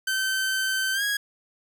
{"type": "tone with pitch glide", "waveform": "sawtooth", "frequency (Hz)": [1542, 1652.7], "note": ["G6", "G#6"], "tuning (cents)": [-29, -9], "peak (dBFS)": -20, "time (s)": [0.07, 1.17], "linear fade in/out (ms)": 5, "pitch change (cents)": 120, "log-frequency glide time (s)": [0.93, 1.03], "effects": []}